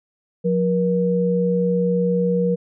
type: tone pair together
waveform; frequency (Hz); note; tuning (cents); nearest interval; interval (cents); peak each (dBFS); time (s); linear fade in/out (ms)
sine; 178.8 / 477.3; F3 / A#4; +41 / +41; octave + perfect fourth; 1700; -19; 0.44-2.56; 20
effects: none